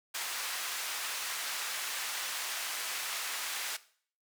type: band-pass noise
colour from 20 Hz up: pink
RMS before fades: -37 dBFS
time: 0.14-3.77 s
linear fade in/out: 10 ms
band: 1300 to 15000 Hz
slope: 12 dB/octave
effects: noise-tail reverb RT60 0.5 s tail -17 dB re dry